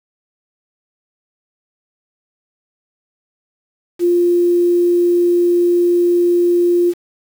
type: tone with quantisation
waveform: sine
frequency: 349.5 Hz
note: F4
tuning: 1 cent sharp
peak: -10 dBFS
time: 3.99-6.94 s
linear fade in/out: 50 ms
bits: 6
effects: none